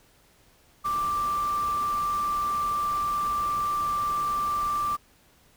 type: tone in noise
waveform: sine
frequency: 1177 Hz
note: D6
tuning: 3 cents sharp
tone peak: -24 dBFS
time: 0.84-4.97 s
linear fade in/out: 20 ms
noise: pink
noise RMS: -41 dBFS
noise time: 0.84-4.97 s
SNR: +14 dB
effects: pink hiss -60 dBFS RMS until 5.56 s